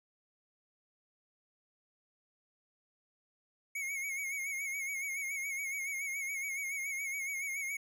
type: tone with vibrato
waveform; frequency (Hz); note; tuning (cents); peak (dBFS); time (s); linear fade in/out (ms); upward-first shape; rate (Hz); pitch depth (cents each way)
square; 2200; C#7; -14; -36; 3.75-7.77; 5; sine; 7.1; 63
effects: none